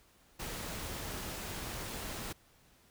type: noise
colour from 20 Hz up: pink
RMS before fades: -41 dBFS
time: 0.39-2.33 s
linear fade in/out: 10 ms
effects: pink hiss -65 dBFS RMS until 2.9 s